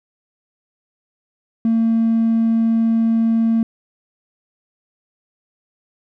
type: tone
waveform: triangle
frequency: 226.8 Hz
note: A#3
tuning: 47 cents flat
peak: -10 dBFS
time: 1.65-3.63 s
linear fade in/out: 2 ms
effects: tanh soft clip ceiling -9 dBFS